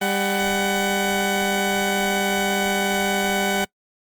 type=tone pair together; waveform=15% pulse; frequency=198.4 / 749.1 Hz; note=G3 / F#5; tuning=+21 / +21 cents; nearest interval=octave + major seventh; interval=2300 cents; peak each=-16 dBFS; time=0.01-3.65 s; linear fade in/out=10 ms; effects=noise-tail reverb RT60 0.1 s tail -24 dB re dry + Opus 32 kbps